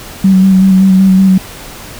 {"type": "tone with vibrato", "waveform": "sine", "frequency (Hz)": 190, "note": "F#3", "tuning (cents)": 46, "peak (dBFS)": -3, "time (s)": [0.24, 1.38], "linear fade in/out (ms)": 5, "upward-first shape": "square", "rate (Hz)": 5.3, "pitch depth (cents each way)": 20, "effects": ["pink hiss -29 dBFS RMS until 1.99 s"]}